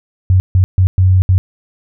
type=tone bursts at uneven times; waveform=sine; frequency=93.1 Hz; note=F#2; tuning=11 cents sharp; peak=-6 dBFS; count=5; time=0.3-0.4 / 0.55-0.64 / 0.78-0.87 / 0.98-1.22 / 1.29-1.38 s; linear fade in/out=0 ms; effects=none

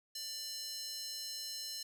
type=tone with high-pass filter; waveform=square; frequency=592 Hz; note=D5; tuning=14 cents sharp; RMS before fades=-43 dBFS; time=0.15-1.83 s; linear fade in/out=5 ms; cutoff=4600 Hz; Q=3.2; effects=none

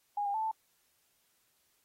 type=tone with pitch steps; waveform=sine; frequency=821 / 805 / 877 / 882 Hz; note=G#5 / G5 / A5 / A5; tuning=-20 / +46 / -6 / +4 cents; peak=-30 dBFS; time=0.17-0.514 s; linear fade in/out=5 ms; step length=86 ms; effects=white hiss -73 dBFS RMS until 1.84 s + AAC 48 kbps

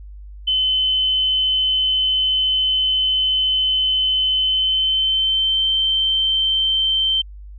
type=tone with pitch glide; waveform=sine; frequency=3047 to 3111 Hz; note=G7 to G7; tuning=-50 to -14 cents; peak=-15 dBFS; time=0.47-7.22 s; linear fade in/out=10 ms; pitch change=+36 cents; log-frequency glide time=4.39-5.68 s; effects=added 50 Hz sine -34 dBFS peak until 7.58 s

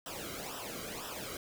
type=noise with flanger; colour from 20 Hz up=pink; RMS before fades=-42 dBFS; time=0.06-1.37 s; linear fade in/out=2 ms; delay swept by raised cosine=0.45 to 1.16 ms; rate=2 Hz; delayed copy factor=-0.8; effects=none

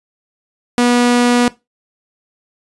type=tone; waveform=sawtooth; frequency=242.9 Hz; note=B3; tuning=29 cents flat; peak=-6 dBFS; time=0.78-1.48 s; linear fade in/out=0 ms; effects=noise-tail reverb RT60 0.2 s tail -18 dB re dry + resampled to 24000 Hz

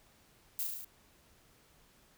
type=noise with echo; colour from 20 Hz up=violet; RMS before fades=-35 dBFS; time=0.59-0.63 s; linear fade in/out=0 ms; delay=36 ms; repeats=6; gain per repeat=-2 dB; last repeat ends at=0.846 s; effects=pink hiss -65 dBFS RMS until 2.17 s

